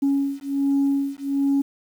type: beating tone pair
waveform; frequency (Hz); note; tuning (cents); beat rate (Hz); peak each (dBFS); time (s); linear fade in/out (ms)
sine; 277.2 / 278.5; C#4 / C#4; 0 / +8; 1.3; -21; 0.02-1.62; 10
effects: tanh soft clip ceiling -14 dBFS + 8-bit